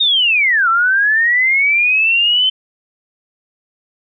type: linear two-way sweep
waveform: sine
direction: down then up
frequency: 3745 to 1318.5 to 3082 Hz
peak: -10 dBFS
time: 0-2.5 s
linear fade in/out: 10 ms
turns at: 0.69 s
effects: none